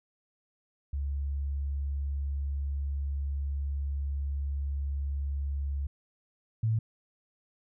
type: tone pair in turn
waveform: sine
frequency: 70.1 / 111.28 Hz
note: C#2 / A2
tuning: +20 / +20 cents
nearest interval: minor sixth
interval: 800 cents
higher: second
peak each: -29 / -24 dBFS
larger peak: second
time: 0.93-5.87 / 6.63-6.79 s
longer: first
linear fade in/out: 5 ms
effects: none